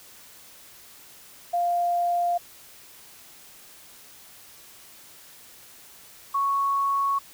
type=tone pair in turn; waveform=sine; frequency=698.5 / 1108.8 Hz; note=F5 / C#6; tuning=0 / 0 cents; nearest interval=minor sixth; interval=800 cents; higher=second; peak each=-21 dBFS; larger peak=neither; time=1.53-2.38 / 6.34-7.19 s; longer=neither; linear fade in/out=10 ms; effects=white hiss -49 dBFS RMS until 7.33 s